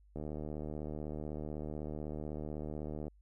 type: click train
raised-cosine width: 2 ms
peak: -28 dBFS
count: 223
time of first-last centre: 0.16-3.081 s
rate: 76 Hz
effects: added 50 Hz sine -60 dBFS peak until 3.21 s